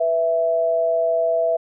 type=tone pair together; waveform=sine; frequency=493.9 / 659.3 Hz; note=B4 / E5; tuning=0 / 0 cents; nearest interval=perfect fourth; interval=500 cents; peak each=-24 / -17 dBFS; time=0-1.57 s; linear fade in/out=10 ms; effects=none